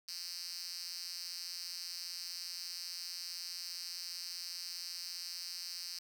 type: tone with high-pass filter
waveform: 5% pulse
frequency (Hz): 175.1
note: F3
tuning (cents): +5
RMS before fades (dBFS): -44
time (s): 0.08-5.99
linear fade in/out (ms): 5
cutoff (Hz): 4600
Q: 4.1
effects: none